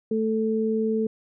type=tone pair together; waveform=sine; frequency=220 / 440 Hz; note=A3 / A4; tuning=0 / 0 cents; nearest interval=octave; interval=1200 cents; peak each=-24 / -24 dBFS; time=0.11-1.07 s; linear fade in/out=5 ms; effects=none